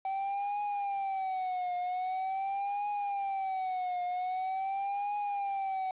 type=tone with vibrato; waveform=triangle; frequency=768 Hz; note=G5; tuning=36 cents flat; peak=-29 dBFS; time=0.05-5.91 s; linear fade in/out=2 ms; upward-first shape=triangle; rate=0.44 Hz; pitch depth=130 cents each way; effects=resampled to 8000 Hz + 10-bit